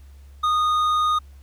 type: tone with hard clipping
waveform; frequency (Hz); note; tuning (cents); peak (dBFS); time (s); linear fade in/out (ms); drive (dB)
sine; 1234; D#6; -15; -19; 0.43-1.19; 10; 6
effects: added 69 Hz sine -42 dBFS peak until 1.42 s + pink hiss -60 dBFS RMS until 1.42 s